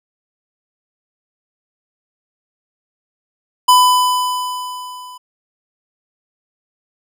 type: tone with level ramp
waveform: square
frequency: 1000 Hz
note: B5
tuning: 21 cents sharp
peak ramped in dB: -6 to -34 dBFS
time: 3.68-5.18 s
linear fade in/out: 10 ms
effects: none